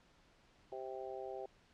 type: harmonic tone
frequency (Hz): 130.81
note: C3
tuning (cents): 0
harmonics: 3 / 4 / 5 / 6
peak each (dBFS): -46 / -48 / -49 / -49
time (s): 0.72-1.46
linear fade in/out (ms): 2
effects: pink hiss -68 dBFS RMS until 1.73 s + low-pass 5000 Hz 12 dB/octave